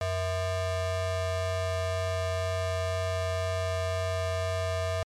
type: ring-modulated tone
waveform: square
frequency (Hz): 280.8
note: C#4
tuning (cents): +22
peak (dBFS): -25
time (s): 0.01-5.03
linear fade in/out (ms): 2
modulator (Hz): 371
effects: low-pass 8000 Hz 12 dB/octave + MP3 96 kbps